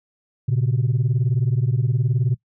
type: beating tone pair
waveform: sine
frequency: 116.54 / 135.54 Hz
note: A#2 / C#3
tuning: 0 / -39 cents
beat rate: 19 Hz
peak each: -18 dBFS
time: 0.48-2.35 s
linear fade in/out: 10 ms
effects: noise-tail reverb RT60 0.1 s tail -20 dB re dry + tanh soft clip ceiling -13 dBFS